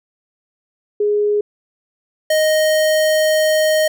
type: tone pair in turn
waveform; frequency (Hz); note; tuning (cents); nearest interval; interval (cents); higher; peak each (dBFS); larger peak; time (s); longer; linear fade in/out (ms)
sine / square; 415.3 / 622.2; G#4 / D#5; 0 / 0; perfect fifth; 700; second; -13; neither; 1-1.41 / 2.3-3.88; second; 5
effects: none